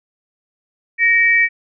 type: tone pair together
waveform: sine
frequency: 1864.7 / 2302 Hz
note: A#6 / D7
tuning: 0 / -35 cents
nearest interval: major third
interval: 365 cents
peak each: -13 dBFS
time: 0.98-1.49 s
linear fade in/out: 50 ms
effects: none